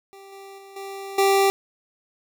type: tone with level steps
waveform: 25% pulse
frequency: 392 Hz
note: G4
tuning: in tune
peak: -39 / -36 / -39 / -29 / -12 dBFS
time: 0.13-1.5 s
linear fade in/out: 0 ms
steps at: 0.32 / 0.58 / 0.76 / 1.18 s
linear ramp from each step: 5 ms
effects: none